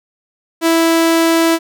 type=tone; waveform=sawtooth; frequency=329.6 Hz; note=E4; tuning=in tune; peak=-6 dBFS; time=0.61-1.59 s; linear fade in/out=50 ms; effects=none